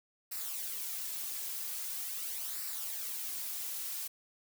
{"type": "noise with flanger", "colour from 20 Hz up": "blue", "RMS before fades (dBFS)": -39, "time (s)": [0.31, 4.08], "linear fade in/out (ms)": 10, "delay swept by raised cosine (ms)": [0.3, 3.3], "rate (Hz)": 0.43, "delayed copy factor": -0.55, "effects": []}